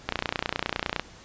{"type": "click train", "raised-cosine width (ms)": 0.3, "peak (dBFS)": -9, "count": 28, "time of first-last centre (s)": [0.09, 0.996], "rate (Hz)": 29.8, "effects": ["pink hiss -49 dBFS RMS until 1.24 s", "resampled to 16000 Hz"]}